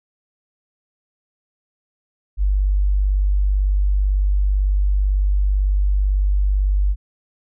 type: tone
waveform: sine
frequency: 49 Hz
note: G1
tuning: in tune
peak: -14 dBFS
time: 2.37-6.96 s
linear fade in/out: 50 ms
effects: none